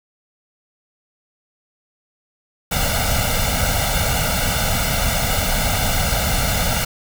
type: noise with comb filter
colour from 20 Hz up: pink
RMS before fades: -19 dBFS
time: 2.71-6.85 s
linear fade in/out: 10 ms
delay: 1.4 ms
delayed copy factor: +0.95
effects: none